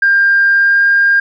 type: tone with pitch glide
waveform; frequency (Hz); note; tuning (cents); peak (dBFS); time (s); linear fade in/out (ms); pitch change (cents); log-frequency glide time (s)
sine; 1598 to 1607.3; G6 to G6; +33 to +43; -6; 0.02-1.2; 5; +10; 0.53-0.83
effects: tanh soft clip ceiling -2 dBFS